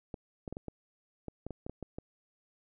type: clicks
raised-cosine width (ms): 2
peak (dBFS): -26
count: 12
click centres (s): 0.142 / 0.478 / 0.526 / 0.569 / 0.683 / 1.283 / 1.466 / 1.507 / 1.665 / 1.696 / 1.827 / 1.985
effects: none